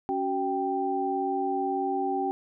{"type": "tone cluster", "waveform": "sine", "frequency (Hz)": [277.7, 375.9, 785], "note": ["C#4", "F#4", "G5"], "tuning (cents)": [3, 27, 2], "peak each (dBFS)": [-32, -30, -28], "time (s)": [0.09, 2.31], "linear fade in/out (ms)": 0, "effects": []}